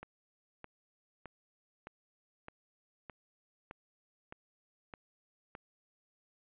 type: click train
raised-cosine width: 0.5 ms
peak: -30 dBFS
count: 10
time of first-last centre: 0.03-5.551 s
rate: 1.63 Hz
effects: resampled to 8000 Hz